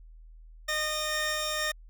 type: tone pair together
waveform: 15% pulse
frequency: 612.7 / 1836 Hz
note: D#5 / A#6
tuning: -27 / -27 cents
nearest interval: octave + perfect fifth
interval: 1900 cents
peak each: -25 dBFS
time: 0.68-1.72 s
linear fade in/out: 10 ms
effects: added 40 Hz sine -47 dBFS peak until 1.89 s